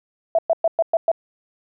sine tone bursts, 661 Hz, E5, 5 cents sharp, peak -13 dBFS, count 6, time 0.35-1.116 s, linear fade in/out 2 ms, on 36 ms, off 110 ms, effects none

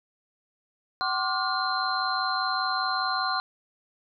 sine tone cluster, 759 / 1058 / 1163 / 1427 / 4121 Hz, F#5 / C6 / D6 / F6 / C8, +44 / +19 / -17 / +37 / -27 cents, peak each -31 dBFS, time 1.01-3.4 s, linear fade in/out 0 ms, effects none

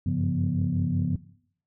sine tone cluster, 93.5 / 98.9 / 138.3 / 172.6 / 244.4 Hz, F#2 / G2 / C#3 / F3 / B3, +19 / +16 / -4 / -20 / -18 cents, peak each -31 / -29 / -28 / -28 / -30 dBFS, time 0.06-1.16 s, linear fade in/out 5 ms, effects noise-tail reverb RT60 0.6 s tail -17 dB re dry + tanh soft clip ceiling -14 dBFS

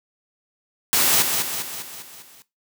white noise with echo, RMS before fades -18 dBFS, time 0.93-1.22 s, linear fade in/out 0 ms, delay 200 ms, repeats 6, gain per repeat -5 dB, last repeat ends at 2.42 s, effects noise-tail reverb RT60 0.2 s tail -17 dB re dry + high-pass 100 Hz 12 dB/octave

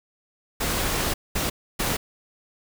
pink noise bursts at uneven times, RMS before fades -25 dBFS, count 3, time 0.6-1.14 / 1.35-1.5 / 1.79-1.97 s, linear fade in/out 10 ms, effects none

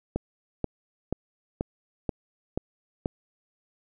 click train, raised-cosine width 2 ms, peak -13 dBFS, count 7, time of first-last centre 0.16-3.059 s, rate 2.07 Hz, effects none

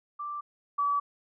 sine tone pair in turn, 1174.7 / 1146.5 Hz, D6 / D6, 0 / -42 cents, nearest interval unison, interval 42 cents, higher first, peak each -33 / -24 dBFS, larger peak second, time 0.19-0.41 / 0.78-1 s, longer neither, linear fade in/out 10 ms, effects none

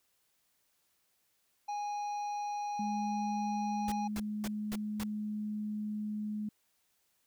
harmonic tone, 826 Hz, G#5, 10 cents flat, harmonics 1 / 3 / 5 / 7, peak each -34 / -53 / -57 / -55 dBFS, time 1.68-4.08 s, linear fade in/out 10 ms
sine tone with pitch glide, 210 to 211.3 Hz, G#3 to G#3, +19 to +30 cents, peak -34 dBFS, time 2.79-6.49 s, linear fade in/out 5 ms, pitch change +11 cents, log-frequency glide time 3.12-4.88 s
pink noise bursts, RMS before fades -41 dBFS, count 5, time 3.88-5.035 s, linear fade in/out 2 ms, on 39 ms, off 240 ms
effects white hiss -75 dBFS RMS until 7.26 s

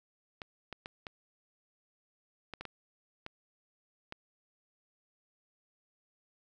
clicks, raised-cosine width 0.3 ms, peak -25 dBFS, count 9, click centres 0.418 / 0.727 / 0.859 / 1.068 / 2.537 / 2.61 / 2.653 / 3.264 / 4.124 s, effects none

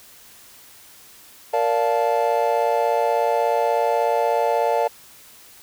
triangle chord, Bb major seventh, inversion none, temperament just, 466.2 / 582.7 / 699.2 / 874.1 Hz, Bb4 / D5 / F5 / A5, 0 / -14 / +2 / -12 cents, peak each -21 dBFS, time 1.53-4.88 s, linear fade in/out 10 ms, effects white hiss -47 dBFS RMS until 5.62 s

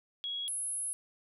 sine tone pair in turn, 3322 / 10605 Hz, G#7 / E9, 0 / +9 cents, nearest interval octave + minor sixth, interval 2009 cents, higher second, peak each -34 / -33 dBFS, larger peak second, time 0.24-0.48 / 0.48-0.93 s, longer second, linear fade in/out 0 ms, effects none

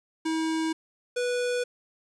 square tone pair in turn, 320.8 / 490.9 Hz, E4 / B4, -47 / -10 cents, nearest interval perfect fifth, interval 737 cents, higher second, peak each -26 dBFS, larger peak neither, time 0.25-0.73 / 1.16-1.64 s, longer neither, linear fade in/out 10 ms, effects resampled to 22050 Hz + 9-bit

